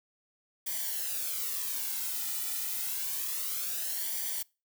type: noise with flanger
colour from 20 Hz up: blue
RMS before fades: -34 dBFS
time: 0.66-4.43 s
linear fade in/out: 10 ms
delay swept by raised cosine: 0.75 to 1.85 ms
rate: 0.28 Hz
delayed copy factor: -0.7
effects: noise-tail reverb RT60 0.3 s tail -25 dB re dry